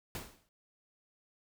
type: noise with exponential decay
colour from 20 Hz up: pink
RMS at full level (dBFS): -39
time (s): 0.15-0.49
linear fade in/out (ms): 1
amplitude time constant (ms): 73
effects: none